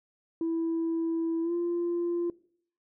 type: tone with pitch glide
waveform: sine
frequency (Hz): 329.6 to 345.2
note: E4 to F4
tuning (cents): 0 to -20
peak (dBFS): -25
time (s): 0.41-2.3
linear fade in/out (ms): 2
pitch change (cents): +80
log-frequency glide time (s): 1.42-1.53
effects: noise-tail reverb RT60 0.6 s tail -22 dB re dry + tanh soft clip ceiling -24 dBFS